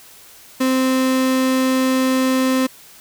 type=tone; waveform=35% pulse; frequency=260.3 Hz; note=C4; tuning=9 cents flat; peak=-13 dBFS; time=0.6-2.67 s; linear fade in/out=10 ms; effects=white hiss -44 dBFS RMS until 3 s